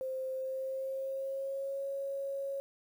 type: tone with pitch glide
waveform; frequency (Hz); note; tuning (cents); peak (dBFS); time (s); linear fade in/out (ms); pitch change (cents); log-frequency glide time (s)
sine; 523 to 550.6; C5 to C#5; -1 to -12; -34; 0.01-2.6; 0; +89; 0.32-1.84
effects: 10-bit